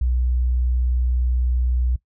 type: tone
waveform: sine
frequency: 61.74 Hz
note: B1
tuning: in tune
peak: -17 dBFS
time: 0.01-1.96 s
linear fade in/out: 5 ms
effects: noise-tail reverb RT60 0.1 s tail -19 dB re dry